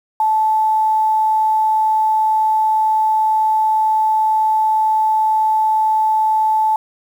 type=tone; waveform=sine; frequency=871 Hz; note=A5; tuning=18 cents flat; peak=-12 dBFS; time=0.2-6.76 s; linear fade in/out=2 ms; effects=7-bit